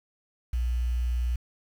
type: tone with quantisation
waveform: sine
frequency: 60.3 Hz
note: B1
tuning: 41 cents flat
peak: -24 dBFS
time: 0.53-1.36 s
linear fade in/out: 5 ms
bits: 8
effects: none